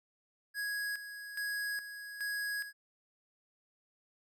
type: tone with tremolo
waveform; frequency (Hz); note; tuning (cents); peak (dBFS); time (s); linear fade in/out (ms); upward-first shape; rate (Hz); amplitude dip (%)
square; 1661.2; G#6; 0; -35; 0.54-2.73; 50; square; 1.2; 65
effects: none